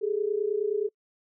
sine tone pair together, 401.4 / 431 Hz, G4 / A4, +41 / -36 cents, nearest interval minor second, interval 123 cents, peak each -28 / -27 dBFS, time 0.01-0.89 s, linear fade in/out 20 ms, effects noise-tail reverb RT60 0.1 s tail -26 dB re dry

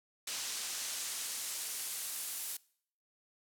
pink noise with band-pass filter sweep, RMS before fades -40 dBFS, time 0.27-2.57 s, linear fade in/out 5 ms, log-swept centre 6100 to 12000 Hz, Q 0.85, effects noise-tail reverb RT60 0.6 s tail -23 dB re dry

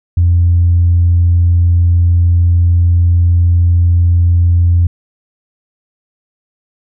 sine tone, 86.6 Hz, F2, 14 cents flat, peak -5 dBFS, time 0.17-4.87 s, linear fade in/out 5 ms, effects tanh soft clip ceiling -2 dBFS

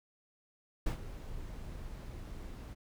brown noise with ADSR envelope, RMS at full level -30 dBFS, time 0.86-2.75 s, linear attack 7 ms, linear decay 100 ms, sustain -14 dB, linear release 25 ms, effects none

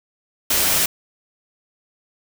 white noise with comb filter, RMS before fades -18 dBFS, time 0.5-0.86 s, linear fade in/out 5 ms, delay 8.6 ms, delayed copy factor -0.7, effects none

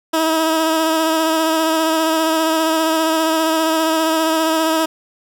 15% pulse tone with vibrato, 320.5 Hz, E4, 49 cents flat, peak -8 dBFS, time 0.13-4.86 s, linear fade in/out 10 ms, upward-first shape sine, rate 15 Hz, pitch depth 25 cents each way, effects none

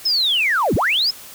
sine linear two-way sweep, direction down then up, 5300 to 58.27 to 5300 Hz, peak -14 dBFS, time 0.05-1.11 s, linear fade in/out 10 ms, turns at 0.75 s, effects tanh soft clip ceiling -10 dBFS + white hiss -39 dBFS RMS until 1.34 s

